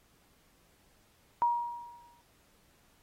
sine tone with exponential decay, 951 Hz, A#5, 34 cents sharp, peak -22 dBFS, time 1.42-2.21 s, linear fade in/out 0 ms, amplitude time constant 170 ms, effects pink hiss -67 dBFS RMS until 3.02 s + AAC 48 kbps

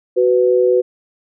sine tone pair together, 372.5 / 497.2 Hz, F#4 / B4, +12 / +12 cents, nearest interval perfect fourth, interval 500 cents, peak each -13 dBFS, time 0.16-0.82 s, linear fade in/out 20 ms, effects none

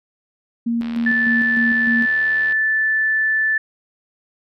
sine tone with tremolo, 233.4 Hz, A#3, 2 cents sharp, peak -17 dBFS, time 0.66-2.06 s, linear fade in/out 10 ms, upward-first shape square, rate 3.3 Hz, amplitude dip 45%
click train, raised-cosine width 0.3 ms, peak -19 dBFS, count 134, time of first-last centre 0.82-2.523 s, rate 78.1 Hz
sine tone, 1755 Hz, A6, 5 cents flat, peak -15 dBFS, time 1.06-3.58 s, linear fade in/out 5 ms
effects none

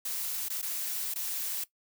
blue noise with dropouts, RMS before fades -34 dBFS, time 0.05-1.64 s, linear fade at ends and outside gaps 5 ms, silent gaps 0.486-0.5 / 0.616-0.626 / 1.14-1.157 s, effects noise-tail reverb RT60 0.1 s tail -17 dB re dry

